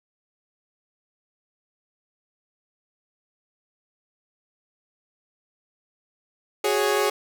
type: chord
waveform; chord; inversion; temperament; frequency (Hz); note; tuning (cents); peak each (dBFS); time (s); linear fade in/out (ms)
sawtooth; F# suspended second; none; equal; 370 / 415.3 / 554.4; F#4 / G#4 / C#5; 0 / 0 / 0; -23 / -18 / -23; 6.64-7.1; 5
effects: none